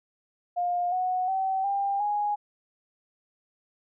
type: tone with pitch steps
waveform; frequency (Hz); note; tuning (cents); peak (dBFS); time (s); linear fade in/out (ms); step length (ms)
sine; 708 / 736.4 / 765.9 / 796.5 / 828.5; F5 / F#5 / G5 / G5 / G#5; +23 / -8 / -40 / +27 / -4; -24; 0.56-2.36; 20; 360
effects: none

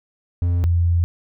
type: tone pair in turn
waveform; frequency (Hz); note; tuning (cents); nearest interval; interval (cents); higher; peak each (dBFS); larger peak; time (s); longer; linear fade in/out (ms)
triangle / sine; 87.31 / 85.81; F2 / F2; 0 / -30; unison; 30; first; -14; neither; 0.42-0.64 / 0.64-1.04; second; 0
effects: none

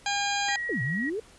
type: harmonic tone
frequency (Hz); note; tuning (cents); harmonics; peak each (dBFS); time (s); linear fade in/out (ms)
808; G#5; -48; 1 / 2 / 3 / 4 / 5 / 6 / 8 / 9; -29 / -32 / -34 / -35 / -36 / -37 / -38 / -39; 0.06-0.56; 2
type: tone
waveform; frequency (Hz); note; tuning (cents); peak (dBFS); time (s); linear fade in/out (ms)
sine; 1908; A#6; +40; -29; 0.48-1.1; 10
type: clicks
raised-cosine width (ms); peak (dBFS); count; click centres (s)
0.3; -24; 2; 0.484 / 0.487
type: exponential two-way sweep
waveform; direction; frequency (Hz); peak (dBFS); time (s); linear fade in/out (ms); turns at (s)
sine; down then up; 523 to 116.54 to 465; -28; 0.69-1.2; 5; 0.82
effects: pink hiss -54 dBFS RMS until 1.38 s + resampled to 24000 Hz

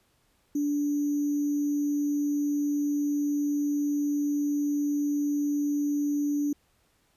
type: tone with sample-and-hold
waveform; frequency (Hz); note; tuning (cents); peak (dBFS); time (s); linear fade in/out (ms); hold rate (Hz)
sine; 290.7; D4; -18; -24; 0.55-6.53; 5; 6300
effects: pink hiss -68 dBFS RMS until 7.16 s + resampled to 32000 Hz

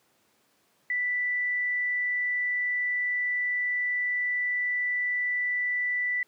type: tone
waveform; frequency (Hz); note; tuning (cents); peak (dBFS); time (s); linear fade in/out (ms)
sine; 1975.5; B6; 0; -25; 0.9-6.23; 2
effects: pink hiss -67 dBFS RMS until 6.27 s + high-pass 200 Hz 12 dB/octave

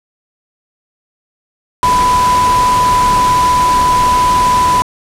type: tone in noise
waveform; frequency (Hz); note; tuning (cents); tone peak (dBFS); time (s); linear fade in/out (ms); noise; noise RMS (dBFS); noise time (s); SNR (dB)
sine; 996; B5; +14; -8; 1.83-4.82; 0; pink; -19; 1.83-4.82; +8
effects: low-pass 10000 Hz 12 dB/octave

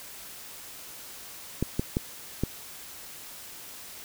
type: clicks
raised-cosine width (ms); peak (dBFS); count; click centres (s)
3; -12; 4; 1.626 / 1.795 / 1.969 / 2.436
effects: white hiss -44 dBFS RMS until 4.04 s

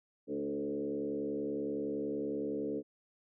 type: tone with frequency modulation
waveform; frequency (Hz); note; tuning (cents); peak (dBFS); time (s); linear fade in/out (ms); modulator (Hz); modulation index
sine; 366; F#4; -19; -33; 0.27-2.83; 50; 70.7; 1.9
effects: none

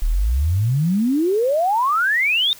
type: exponential sweep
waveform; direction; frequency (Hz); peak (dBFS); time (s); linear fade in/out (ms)
sine; up; 34.84 to 3723; -15; 0.02-2.53; 0
effects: white hiss -43 dBFS RMS until 2.59 s

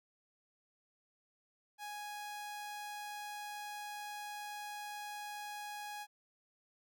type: tone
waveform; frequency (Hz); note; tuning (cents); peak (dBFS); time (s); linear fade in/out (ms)
sawtooth; 830.6; G#5; 0; -39; 1.78-6.07; 50
effects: none

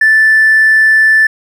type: tone with hard clipping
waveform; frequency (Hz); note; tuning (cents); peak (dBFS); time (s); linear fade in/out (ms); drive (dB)
sine; 1759; A6; -1; -5; 0.01-1.27; 5; 1
effects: none

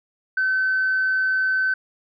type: tone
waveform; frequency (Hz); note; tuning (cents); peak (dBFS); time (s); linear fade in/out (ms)
sine; 1528; G6; -45; -17; 0.37-1.74; 5
effects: tanh soft clip ceiling -14 dBFS

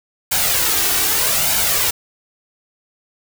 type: noise with flanger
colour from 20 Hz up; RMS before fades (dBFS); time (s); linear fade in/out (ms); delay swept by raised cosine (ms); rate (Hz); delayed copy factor
white; -17; 0.31-1.91; 10; 1.3 to 2.7; 0.82; +0.55
effects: none

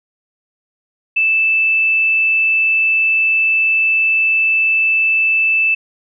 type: tone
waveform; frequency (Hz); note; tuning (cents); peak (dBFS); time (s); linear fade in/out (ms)
sine; 2637; E7; 0; -11; 1.16-5.75; 10
effects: none

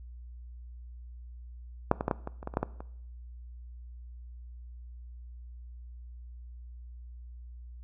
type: clicks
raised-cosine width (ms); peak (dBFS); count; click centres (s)
1; -7 / -16 / -13 / -12 / -21 / -28 / -20 / -27 / -12 / -14 / -27; 11; 1.914 / 2.009 / 2.081 / 2.112 / 2.274 / 2.429 / 2.474 / 2.539 / 2.571 / 2.63 / 2.805
effects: noise-tail reverb RT60 0.7 s tail -19 dB re dry + added 60 Hz sine -43 dBFS peak until 7.83 s

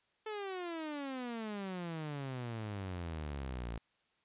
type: exponential sweep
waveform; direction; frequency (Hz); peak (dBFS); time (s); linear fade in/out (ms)
sawtooth; down; 440 to 55; -35; 0.26-3.78; 5
effects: white hiss -75 dBFS RMS until 4.24 s + resampled to 8000 Hz

